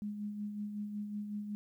sine tone with tremolo, 207.7 Hz, G#3, in tune, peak -35 dBFS, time 0.02-1.55 s, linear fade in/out 0 ms, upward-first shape sine, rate 5.4 Hz, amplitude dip 45%, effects 12-bit

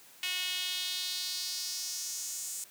sawtooth tone with high-pass filter sweep, 365.3 Hz, F#4, 22 cents flat, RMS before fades -36 dBFS, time 0.23-2.64 s, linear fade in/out 2 ms, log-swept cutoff 2700 to 7800 Hz, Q 2.8, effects white hiss -56 dBFS RMS until 2.7 s + high-pass 100 Hz 12 dB/octave

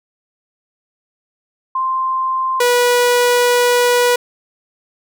sine / sawtooth tone pair in turn, 1046.5 / 487.9 Hz, C6 / B4, 0 / -21 cents, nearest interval octave + minor second, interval 1321 cents, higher first, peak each -15 / -7 dBFS, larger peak second, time 1.75-2.6 / 2.6-4.16 s, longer second, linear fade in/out 5 ms, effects none

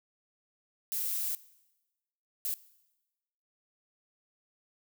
violet noise bursts at uneven times, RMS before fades -33 dBFS, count 2, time 0.92-1.35 / 2.45-2.54 s, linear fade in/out 0 ms, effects noise-tail reverb RT60 1.0 s tail -19 dB re dry

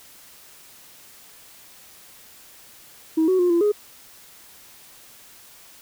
sine tone with pitch steps, 319.7 / 372.8 / 355.5 / 341.2 / 416.3 Hz, D#4 / F#4 / F4 / F4 / G#4, +47 / +13 / +31 / -40 / +4 cents, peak -14 dBFS, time 3.17-3.72 s, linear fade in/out 10 ms, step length 110 ms, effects tanh soft clip ceiling -13 dBFS + white hiss -48 dBFS RMS until 5.81 s

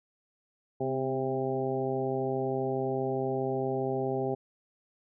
harmonic tone with a mistuned harmonic, 132.5 Hz, C3, 22 cents sharp, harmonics 1 / 2 / 3 / 4 / 5 / 6, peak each -36 / -36 / -31 / -37 / -37 / -37 dBFS, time 0.8-4.35 s, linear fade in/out 10 ms, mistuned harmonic 2, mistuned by -30 cents, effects none

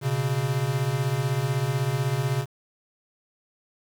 square beating tone pair, 122.6 / 138.6 Hz, B2 / C#3, -12 / 0 cents, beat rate 16 Hz, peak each -28 / -26 dBFS, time 0.01-2.46 s, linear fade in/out 50 ms, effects 8-bit

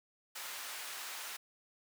pink high-pass noise, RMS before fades -44 dBFS, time 0.35-1.37 s, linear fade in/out 10 ms, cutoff 1100 Hz, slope 12 dB/octave, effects none

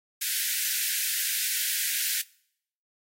white high-pass noise, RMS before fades -28 dBFS, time 0.21-2.22 s, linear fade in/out 10 ms, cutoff 1500 Hz, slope 96 dB/octave, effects noise-tail reverb RT60 0.7 s tail -24 dB re dry + AAC 48 kbps

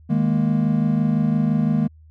triangle chord, D# suspended fourth, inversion none, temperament just, 155.56 / 207.4 / 233.3 Hz, D#3 / G#3 / A#3, 0 / -2 / +2 cents, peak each -19 dBFS, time 0.09-1.88 s, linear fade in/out 20 ms, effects added 78 Hz sine -45 dBFS peak until 2.1 s

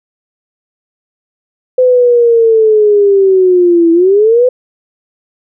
sine linear two-way sweep, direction down then up, 511 to 329.6 to 511 Hz, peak -4 dBFS, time 1.78-4.49 s, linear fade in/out 5 ms, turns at 3.92 s, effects none

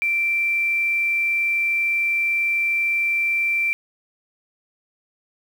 sine tone with quantisation, 2349 Hz, D7, in tune, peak -18 dBFS, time 0.02-3.73 s, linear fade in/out 0 ms, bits 7, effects none

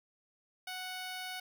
10% pulse tone, 740 Hz, F#5, in tune, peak -31 dBFS, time 0.67-1.4 s, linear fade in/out 5 ms, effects none

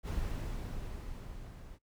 brown noise with level ramp, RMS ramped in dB -34 to -49 dBFS, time 0.03-1.79 s, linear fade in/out 50 ms, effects noise-tail reverb RT60 0.1 s tail -20 dB re dry

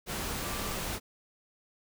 sine tone in noise, 1171 Hz, D6, 5 cents flat, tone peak -43 dBFS, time 0.4-0.77 s, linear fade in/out 50 ms, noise pink, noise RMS -35 dBFS, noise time 0.06-1 s, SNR -11 dB, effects none

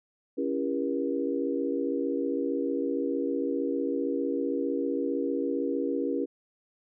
sine chord, C# diminished seventh, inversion none, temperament just, 277.2 / 332.6 / 399.1 / 479 Hz, C#4 / E4 / G4 / Bb4, 0 / +16 / +31 / +47 cents, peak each -30 / -33 / -33 / -32 dBFS, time 0.37-6.26 s, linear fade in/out 20 ms, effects none

